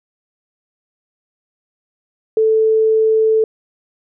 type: tone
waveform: sine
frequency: 440 Hz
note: A4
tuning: in tune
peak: -10 dBFS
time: 2.37-3.44 s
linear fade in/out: 2 ms
effects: none